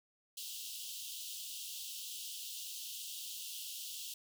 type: high-pass noise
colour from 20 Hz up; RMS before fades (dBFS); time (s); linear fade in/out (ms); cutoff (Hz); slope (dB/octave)
pink; -45; 0.37-4.14; 5; 2800; 96
effects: none